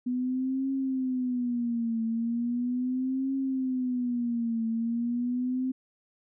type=tone with vibrato; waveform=sine; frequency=246.7 Hz; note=B3; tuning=2 cents flat; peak=-26 dBFS; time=0.06-5.72 s; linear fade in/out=10 ms; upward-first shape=triangle; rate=0.38 Hz; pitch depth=160 cents each way; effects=none